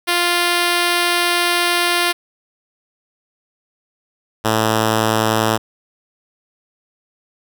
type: tone pair in turn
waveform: 5% pulse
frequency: 349.2 / 110.26 Hz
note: F4 / A2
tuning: 0 / +4 cents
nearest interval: octave + minor sixth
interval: 1996 cents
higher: first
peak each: -3 dBFS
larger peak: neither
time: 0.07-2.13 / 4.44-5.58 s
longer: first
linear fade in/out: 20 ms
effects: none